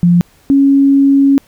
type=tone pair in turn; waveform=sine; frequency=174.1 / 276.4 Hz; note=F3 / C#4; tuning=-5 / -5 cents; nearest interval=minor sixth; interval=800 cents; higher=second; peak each=-5 dBFS; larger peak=neither; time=0.03-0.21 / 0.5-1.38 s; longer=second; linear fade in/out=0 ms; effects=pink hiss -49 dBFS RMS until 1.47 s